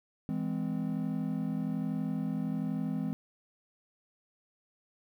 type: chord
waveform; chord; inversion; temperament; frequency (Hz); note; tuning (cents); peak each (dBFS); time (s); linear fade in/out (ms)
triangle; E augmented; none; just; 164.81 / 206 / 257.5; E3 / G#3 / B#3; 0 / -14 / -28; -33; 0.29-3.13; 0
effects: 11-bit